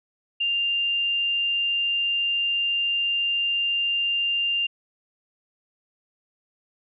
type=tone; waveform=sine; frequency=2794 Hz; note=F7; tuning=in tune; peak=-21 dBFS; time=0.4-4.67 s; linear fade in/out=10 ms; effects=none